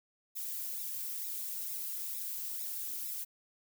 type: noise with flanger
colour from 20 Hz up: violet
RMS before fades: -39 dBFS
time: 0.35-3.25 s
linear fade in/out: 20 ms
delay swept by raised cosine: 0.65 to 2.85 ms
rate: 2.2 Hz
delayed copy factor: -0.9
effects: none